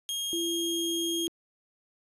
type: tone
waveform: sawtooth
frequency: 3248 Hz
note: G#7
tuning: 39 cents flat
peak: -27 dBFS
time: 0.09-1.27 s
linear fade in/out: 0 ms
type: tone with pitch glide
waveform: sine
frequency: 337 to 335.1 Hz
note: E4 to E4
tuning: +38 to +29 cents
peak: -30 dBFS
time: 0.33-1.28 s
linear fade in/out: 0 ms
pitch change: -9 cents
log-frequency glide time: 0.53-0.88 s
effects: resampled to 32000 Hz